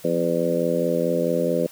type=harmonic tone with a mistuned harmonic; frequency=84.6 Hz; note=E2; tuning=45 cents sharp; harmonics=2 / 3 / 4 / 5 / 6 / 7; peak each=-27 / -28 / -28 / -28 / -23 / -27 dBFS; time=0.04-1.67 s; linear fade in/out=10 ms; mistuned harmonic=2; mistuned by=+32 cents; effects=white hiss -46 dBFS RMS until 1.71 s